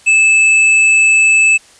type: tone with hard clipping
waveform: sine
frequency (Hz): 2619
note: E7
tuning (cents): -12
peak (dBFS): -8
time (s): 0.06-1.58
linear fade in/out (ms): 20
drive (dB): 9
effects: white hiss -44 dBFS RMS until 1.79 s + resampled to 22050 Hz